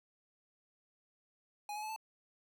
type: tone with pitch steps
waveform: square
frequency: 830.6 / 846.1 / 861.9 / 878 Hz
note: G#5 / G#5 / A5 / A5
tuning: 0 / +32 / -36 / -4 cents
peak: -40 dBFS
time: 1.69-1.962 s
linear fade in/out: 2 ms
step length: 68 ms
effects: none